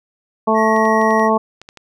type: harmonic tone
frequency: 220 Hz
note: A3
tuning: in tune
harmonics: 1 / 2 / 3 / 4 / 5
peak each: -18 / -18 / -18 / -18 / -18 dBFS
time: 0.47-1.38 s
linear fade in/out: 10 ms
type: tone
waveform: triangle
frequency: 1898 Hz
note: A#6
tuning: 31 cents sharp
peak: -20 dBFS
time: 0.54-1.3 s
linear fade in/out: 50 ms
type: clicks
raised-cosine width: 0.2 ms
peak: -20 dBFS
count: 8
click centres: 0.764 / 0.854 / 1.015 / 1.107 / 1.196 / 1.616 / 1.689 / 1.773 s
effects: none